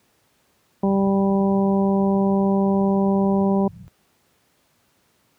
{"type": "harmonic tone", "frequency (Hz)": 196, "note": "G3", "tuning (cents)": 0, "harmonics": [1, 2, 3, 4, 5], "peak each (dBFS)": [-17, -23, -27, -29, -31], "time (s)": [0.83, 3.68], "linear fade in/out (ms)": 5}
{"type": "low-pass noise", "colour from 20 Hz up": "pink", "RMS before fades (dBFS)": -36, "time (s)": [0.83, 3.88], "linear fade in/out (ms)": 0, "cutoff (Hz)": 190, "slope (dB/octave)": 96}
{"effects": ["pink hiss -63 dBFS RMS until 5.38 s", "high-pass 100 Hz 12 dB/octave"]}